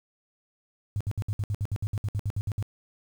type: tone bursts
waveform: sine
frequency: 102.6 Hz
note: G#2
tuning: 21 cents flat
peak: -25 dBFS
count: 16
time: 0.96-2.626 s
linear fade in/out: 0 ms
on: 46 ms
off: 62 ms
effects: 9-bit